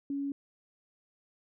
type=tone; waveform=sine; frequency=280 Hz; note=C#4; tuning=18 cents sharp; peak=-31 dBFS; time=0.1-0.32 s; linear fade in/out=2 ms; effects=none